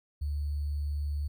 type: tone with sample-and-hold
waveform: sine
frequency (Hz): 73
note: D2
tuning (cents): -10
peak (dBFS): -29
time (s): 0.21-1.28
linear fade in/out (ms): 10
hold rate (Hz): 4410
effects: none